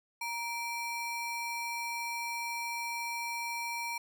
square ring-modulated tone, 1637 Hz, G#6, 25 cents flat, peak -32 dBFS, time 0.21-3.98 s, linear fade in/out 5 ms, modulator 700 Hz, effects none

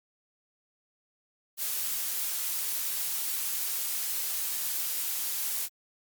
blue noise, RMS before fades -31 dBFS, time 1.57-5.69 s, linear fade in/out 50 ms, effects Opus 48 kbps

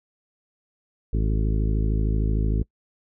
harmonic tone with a mistuned harmonic, 53.2 Hz, G#1, 42 cents sharp, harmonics 1 / 2 / 3 / 4 / 5 / 6 / 7 / 8, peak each -21 / -27 / -31 / -33 / -35 / -37 / -38 / -39 dBFS, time 1.13-2.63 s, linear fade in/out 5 ms, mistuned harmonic 8, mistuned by +46 cents, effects noise-tail reverb RT60 0.1 s tail -24 dB re dry

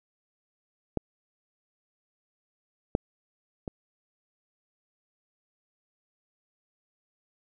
clicks, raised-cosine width 2 ms, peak -13 / -9 / -20 dBFS, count 3, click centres 0.973 / 2.951 / 3.678 s, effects none

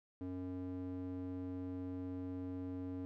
square tone with band-pass filter, 91.6 Hz, F#2, 17 cents flat, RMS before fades -43 dBFS, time 0.21-3.05 s, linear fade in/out 0 ms, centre 290 Hz, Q 2, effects none

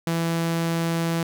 sawtooth tone, 166.4 Hz, E3, 17 cents sharp, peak -18 dBFS, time 0.07-1.23 s, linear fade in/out 2 ms, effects none

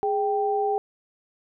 sine tone pair together, 415.3 / 784 Hz, G#4 / G5, 0 / 0 cents, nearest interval major seventh, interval 1100 cents, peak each -24 dBFS, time 0.03-0.78 s, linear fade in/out 0 ms, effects none

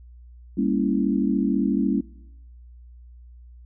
sine chord, G diminished seventh, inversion none, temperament equal with one note detuned, 199.08 / 233.1 / 277.2 / 329.6 Hz, G3 / Bb3 / Db4 / Fb4, +27 / 0 / 0 / 0 cents, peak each -24 / -25 / -24 / -28 dBFS, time 0.57-2.01 s, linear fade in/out 10 ms, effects noise-tail reverb RT60 0.9 s tail -23 dB re dry + added 60 Hz sine -43 dBFS peak until 3.65 s

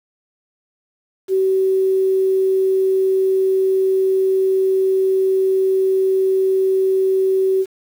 sine tone with quantisation, 381.1 Hz, G4, 49 cents flat, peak -13 dBFS, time 1.28-7.66 s, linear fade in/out 50 ms, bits 7, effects none

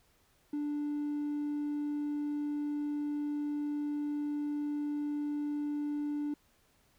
triangle tone, 293.7 Hz, D4, in tune, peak -29 dBFS, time 0.53-6.34 s, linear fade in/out 5 ms, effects tanh soft clip ceiling -27 dBFS + pink hiss -69 dBFS RMS until 6.98 s

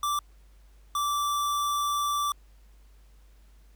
square tone pair in turn, 1171 / 1165.7 Hz, D6 / D6, -5 / -13 cents, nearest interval unison, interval 8 cents, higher first, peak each -26 dBFS, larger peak neither, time 0.03-0.19 / 0.95-2.32 s, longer second, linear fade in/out 2 ms, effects added 50 Hz sine -52 dBFS peak until 3.75 s + pink hiss -66 dBFS RMS until 3.75 s

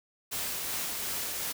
white noise with tremolo, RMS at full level -33 dBFS, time 0.31-1.53 s, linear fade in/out 20 ms, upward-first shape triangle, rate 2.7 Hz, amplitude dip 25%, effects none

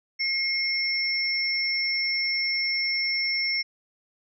sine tone pair together, 2147 / 5410 Hz, C7 / E8, +44 / +44 cents, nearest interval octave + major third, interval 1600 cents, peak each -26 dBFS, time 0.19-3.63 s, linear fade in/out 20 ms, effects none

